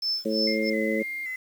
sine tone with tremolo, 5274 Hz, E8, in tune, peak -23 dBFS, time 0.02-0.7 s, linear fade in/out 5 ms, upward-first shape sine, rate 3 Hz, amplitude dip 100%
harmonic tone, 109.3 Hz, A2, 11 cents flat, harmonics 2 / 3 / 4 / 5, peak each -28 / -30 / -30 / -29 dBFS, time 0.25-1.03 s, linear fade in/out 10 ms
sine tone with vibrato, 2074 Hz, C7, 16 cents flat, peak -30 dBFS, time 0.47-1.36 s, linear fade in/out 5 ms, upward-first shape square, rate 1.9 Hz, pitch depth 33 cents each way
effects 8-bit

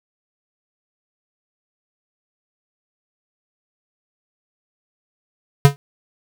square tone with exponential decay, 141.3 Hz, C#3, 34 cents sharp, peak -3 dBFS, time 5.65-5.76 s, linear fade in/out 0 ms, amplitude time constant 22 ms, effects none

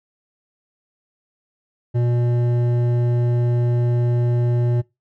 sine tone with hard clipping, 120.6 Hz, B2, 41 cents flat, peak -18 dBFS, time 1.94-4.82 s, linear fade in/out 20 ms, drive 10 dB, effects noise-tail reverb RT60 0.2 s tail -21 dB re dry

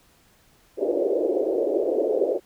white band-pass noise, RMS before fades -23 dBFS, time 0.77-2.4 s, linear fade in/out 50 ms, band 330 to 560 Hz, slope 48 dB/octave, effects pink hiss -59 dBFS RMS until 2.45 s

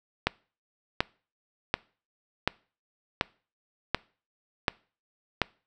click train, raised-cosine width 0.3 ms, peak -6 dBFS, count 8, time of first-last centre 0.27-5.417 s, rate 1.36 Hz, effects noise-tail reverb RT60 0.4 s tail -24 dB re dry

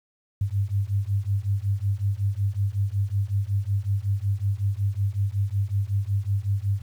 sine beating tone pair, 97.1 / 102.5 Hz, G2 / G#2, -16 / -22 cents, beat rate 5.4 Hz, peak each -25 dBFS, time 0.41-6.82 s, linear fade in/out 5 ms, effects 9-bit

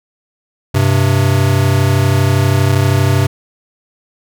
square tone pair together, 97.9 / 130.45 Hz, G2 / C3, -2 / -5 cents, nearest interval perfect fourth, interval 497 cents, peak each -13 dBFS, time 0.74-3.27 s, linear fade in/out 10 ms, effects none

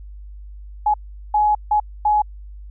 sine tone bursts at uneven times, 842 Hz, G#5, 24 cents sharp, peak -13 dBFS, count 4, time 0.86-0.94 / 1.34-1.55 / 1.71-1.8 / 2.05-2.22 s, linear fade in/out 5 ms, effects added 50 Hz sine -34 dBFS peak until 2.7 s

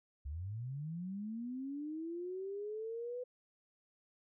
sine linear sweep, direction up, 65.4 to 502 Hz, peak -39 dBFS, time 0.25-3.24 s, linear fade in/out 10 ms, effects none

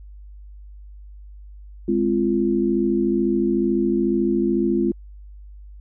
sine chord, F minor, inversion first, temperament equal with one note detuned, 207.7 / 261.6 / 343.8 Hz, Ab3 / C4 / F4, 0 / 0 / -27 cents, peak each -22 / -23 / -20 dBFS, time 1.88-4.92 s, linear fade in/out 5 ms, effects added 50 Hz sine -38 dBFS peak until 5.8 s

